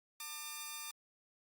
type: tone pair together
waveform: 5% pulse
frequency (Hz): 898.2 / 1200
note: A5 / D6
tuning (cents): +35 / +37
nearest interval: perfect fourth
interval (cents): 502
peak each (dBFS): -38 / -32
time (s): 0.2-0.91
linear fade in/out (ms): 2
effects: Opus 48 kbps